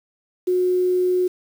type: tone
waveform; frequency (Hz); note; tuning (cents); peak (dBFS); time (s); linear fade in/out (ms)
sine; 363.8; F#4; -29; -16; 0.47-1.28; 10
effects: 7-bit